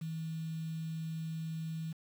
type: tone with quantisation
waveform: sine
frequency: 161 Hz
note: E3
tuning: 41 cents flat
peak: -36 dBFS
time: 0.01-1.93 s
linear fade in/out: 10 ms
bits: 9
effects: none